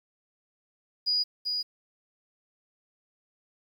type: tone with echo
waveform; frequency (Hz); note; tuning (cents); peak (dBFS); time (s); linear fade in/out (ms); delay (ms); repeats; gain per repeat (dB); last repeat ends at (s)
sine; 4904; D#8; -26; -23; 1.06-1.24; 20; 390; 1; -4; 1.63
effects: 9-bit